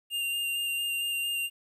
square tone with vibrato, 2794 Hz, F7, in tune, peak -29 dBFS, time 0.1-1.5 s, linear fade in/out 50 ms, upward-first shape square, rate 4.4 Hz, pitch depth 11 cents each way, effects 11-bit

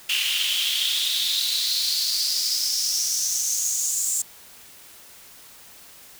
pink noise with high-pass filter sweep, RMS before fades -24 dBFS, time 0.09-4.22 s, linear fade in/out 5 ms, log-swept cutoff 2800 to 7500 Hz, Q 6.2, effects white hiss -47 dBFS RMS until 6.19 s

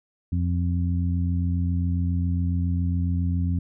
harmonic tone, 87.31 Hz, F2, in tune, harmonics 1 / 2 / 3, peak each -22 / -28 / -32 dBFS, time 0.32-3.59 s, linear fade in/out 5 ms, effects none

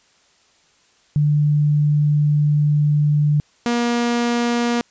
sine / sawtooth tone pair in turn, 148.2 / 238.1 Hz, D3 / A#3, +16 / +37 cents, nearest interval minor sixth, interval 821 cents, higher second, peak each -13 dBFS, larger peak neither, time 1.16-3.4 / 3.66-4.81 s, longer first, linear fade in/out 0 ms, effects white hiss -57 dBFS RMS until 4.9 s + resampled to 16000 Hz

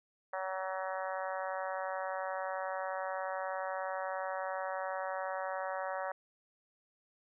harmonic tone, 188.6 Hz, F#3, 33 cents sharp, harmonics 3 / 4 / 5 / 6 / 7 / 8 / 9 / 10, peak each -39 / -41 / -43 / -45 / -46 / -47 / -48 / -49 dBFS, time 0.33-6.12 s, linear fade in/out 5 ms, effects none

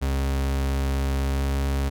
40% pulse tone with pitch glide, 68 to 68.63 Hz, C#2 to C#2, -33 to -17 cents, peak -21 dBFS, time 0.01-1.9 s, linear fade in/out 20 ms, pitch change +16 cents, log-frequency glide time 1.31-1.46 s, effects none

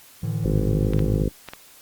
triangle chord, A suspended fourth, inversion none, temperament equal with one note detuned, 110 / 149.74 / 164.81 Hz, A2 / D3 / E3, 0 / +34 / 0 cents, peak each -24 / -26 / -27 dBFS, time 0.23-1.23 s, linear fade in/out 5 ms
harmonic tone, 51.4 Hz, G#1, 17 cents flat, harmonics 1 / 2 / 3 / 4 / 5 / 6 / 7 / 8 / 9 / 10, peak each -24 / -27 / -29 / -30 / -31 / -32 / -32 / -33 / -34 / -34 dBFS, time 0.44-1.29 s, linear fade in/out 10 ms
clicks, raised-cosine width 0.3 ms, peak -18 dBFS, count 4, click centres 0.935 / 0.992 / 1.487 / 1.535 s
effects white hiss -49 dBFS RMS until 1.81 s + Opus 48 kbps

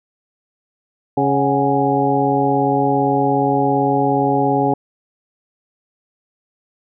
harmonic tone with a mistuned harmonic, 138.59 Hz, C#3, in tune, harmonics 1 / 2 / 3 / 4 / 5 / 6, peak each -23 / -19 / -20 / -24 / -21 / -19 dBFS, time 1.17-4.74 s, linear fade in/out 5 ms, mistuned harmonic 5, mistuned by +100 cents, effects none

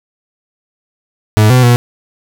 40% pulse tone with pitch steps, 107 / 126.6 / 121.1 Hz, A2 / B2 / B2, -48 / +43 / -34 cents, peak -4 dBFS, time 1.37-1.76 s, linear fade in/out 0 ms, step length 130 ms, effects none

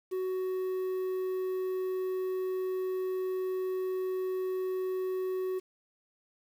triangle tone with quantisation, 372.7 Hz, F#4, 13 cents sharp, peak -28 dBFS, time 0.11-5.6 s, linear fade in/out 20 ms, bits 9, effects none

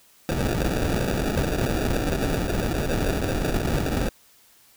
pink noise with sample-and-hold, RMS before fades -24 dBFS, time 0.29-4.09 s, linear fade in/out 0 ms, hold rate 1050 Hz, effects white hiss -56 dBFS RMS until 4.76 s

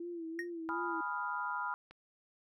sine tone with vibrato, 336 Hz, E4, 33 cents sharp, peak -39 dBFS, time 0-1.01 s, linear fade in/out 5 ms, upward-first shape sine, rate 2.7 Hz, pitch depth 66 cents each way
triangle tone with exponential decay, 1861 Hz, A#6, 3 cents flat, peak -31 dBFS, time 0.39-0.5 s, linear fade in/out 1 ms, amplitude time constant 22 ms
sine chord, F half-diminished seventh, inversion first, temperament equal, 830.6 / 987.8 / 1244.5 / 1396.9 Hz, Ab5 / Cb6 / Eb6 / F6, 0 / 0 / 0 / 0 cents, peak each -44 / -38 / -42 / -39 dBFS, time 0.69-1.74 s, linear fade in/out 0 ms
click, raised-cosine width 0.3 ms, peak -37 dBFS, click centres 1.91 s
effects none

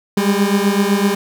30% pulse beating tone pair, 197.4 / 205.3 Hz, G3 / G#3, +12 / -20 cents, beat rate 7.9 Hz, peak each -13 / -14 dBFS, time 0.17-1.15 s, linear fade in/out 5 ms, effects none

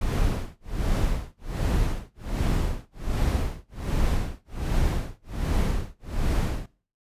brown noise with tremolo, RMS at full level -22 dBFS, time 0.01-6.66 s, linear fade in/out 5 ms, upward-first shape sine, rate 1.3 Hz, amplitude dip 100%, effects noise-tail reverb RT60 0.4 s tail -20 dB re dry + resampled to 32000 Hz

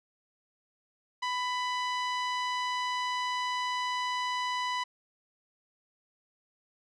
sawtooth tone with low-pass filter, 995 Hz, B5, 13 cents sharp, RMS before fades -32 dBFS, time 1.22-4.84 s, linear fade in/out 10 ms, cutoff 4600 Hz, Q 0.95, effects none

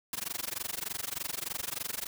white noise with amplitude modulation, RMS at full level -33 dBFS, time 0.13-2.07 s, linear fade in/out 2 ms, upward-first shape sine, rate 23.3 Hz, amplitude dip 100%, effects none

